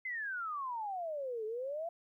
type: exponential two-way sweep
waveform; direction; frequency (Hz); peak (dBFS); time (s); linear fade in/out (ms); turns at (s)
sine; down then up; 2093 to 423.8 to 694; -36; 0.05-1.89; 5; 1.45
effects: 13-bit